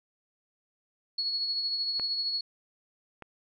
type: tone with tremolo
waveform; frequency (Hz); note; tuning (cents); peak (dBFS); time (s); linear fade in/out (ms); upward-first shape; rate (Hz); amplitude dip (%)
sine; 4360; C#8; -29; -26; 1.18-2.41; 5; triangle; 13; 45
type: clicks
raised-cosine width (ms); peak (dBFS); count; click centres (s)
0.5; -23 / -28; 2; 1.997 / 3.223
effects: none